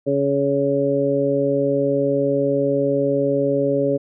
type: harmonic tone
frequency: 140 Hz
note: C#3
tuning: 18 cents sharp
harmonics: 1 / 2 / 3 / 4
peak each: -27 / -22 / -21 / -20 dBFS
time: 0.06-3.98 s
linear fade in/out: 20 ms
effects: none